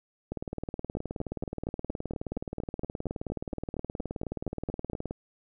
two click trains, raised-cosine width 2 ms, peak -20 / -20 dBFS, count 92 / 18, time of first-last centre 0.32-5.109 / 0.97-4.933 s, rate 19 / 4.29 Hz, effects none

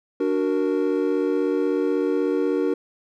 triangle chord, D augmented, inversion none, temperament equal, 293.7 / 370 / 466.2 Hz, D4 / F#4 / A#4, 0 / 0 / 0 cents, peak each -22 dBFS, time 0.2-2.74 s, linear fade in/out 5 ms, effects none

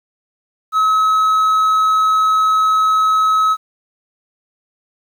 triangle tone, 1284 Hz, E6, 46 cents flat, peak -9 dBFS, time 0.72-3.57 s, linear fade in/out 50 ms, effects 8-bit

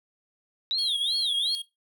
sine tone with vibrato, 3766 Hz, A#7, 17 cents sharp, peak -24 dBFS, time 0.71-1.55 s, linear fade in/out 0 ms, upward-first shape sine, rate 2.7 Hz, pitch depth 250 cents each way
square tone, 3264 Hz, G#7, 31 cents flat, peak -33 dBFS, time 0.78-1.62 s, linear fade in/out 5 ms
effects noise-tail reverb RT60 0.2 s tail -17 dB re dry

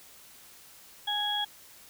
harmonic tone, 830.6 Hz, G#5, in tune, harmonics 1 / 2 / 4, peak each -33 / -38 / -29 dBFS, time 1.07-1.45 s, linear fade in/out 10 ms, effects white hiss -53 dBFS RMS until 1.89 s

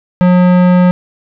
sine tone with tanh clipping, 180 Hz, F#3, 47 cents flat, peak -7 dBFS, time 0.21-0.91 s, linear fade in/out 0 ms, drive 18 dB, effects none

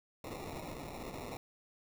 violet noise with sample-and-hold, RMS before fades -44 dBFS, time 0.24-1.37 s, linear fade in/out 2 ms, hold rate 1575 Hz, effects none

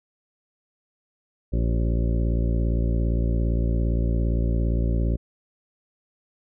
harmonic tone with a mistuned harmonic, 57.5 Hz, A#1, 23 cents flat, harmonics 1 / 2 / 3 / 4 / 5 / 6 / 7 / 9 / 10, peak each -21 / -27 / -31 / -33 / -35 / -37 / -38 / -40 / -41 dBFS, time 1.52-5.17 s, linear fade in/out 20 ms, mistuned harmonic 7, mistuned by -30 cents, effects none

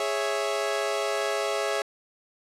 sawtooth chord, C# minor, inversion second, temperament equal, 415.3 / 554.4 / 659.3 Hz, G#4 / C#5 / E5, 0 / 0 / 0 cents, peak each -26 dBFS, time 0-1.82 s, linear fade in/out 2 ms, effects low-pass 9000 Hz 12 dB/octave

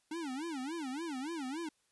square tone with vibrato, 294.6 Hz, D4, 6 cents sharp, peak -38 dBFS, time 0.11-1.69 s, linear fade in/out 5 ms, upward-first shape sine, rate 3.5 Hz, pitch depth 260 cents each way, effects white hiss -75 dBFS RMS until 1.91 s + resampled to 24000 Hz

